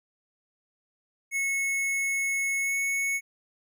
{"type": "tone with pitch glide", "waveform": "square", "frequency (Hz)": [2193, 2208], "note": ["C#7", "C#7"], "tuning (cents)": [-19, -7], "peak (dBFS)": -26, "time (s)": [1.31, 3.21], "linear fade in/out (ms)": 50, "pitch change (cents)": 12, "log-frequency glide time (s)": [2.61, 2.75], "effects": []}